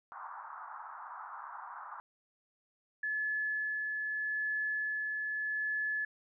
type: band-pass noise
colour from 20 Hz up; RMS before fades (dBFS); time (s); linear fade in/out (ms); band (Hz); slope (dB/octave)
pink; -46; 0.12-2; 0; 840 to 1400; 48
type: tone with tremolo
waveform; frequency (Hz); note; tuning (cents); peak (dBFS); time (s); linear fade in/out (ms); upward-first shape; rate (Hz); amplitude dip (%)
sine; 1718; A6; -42; -31; 3.03-6.05; 5; sine; 0.81; 25
effects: none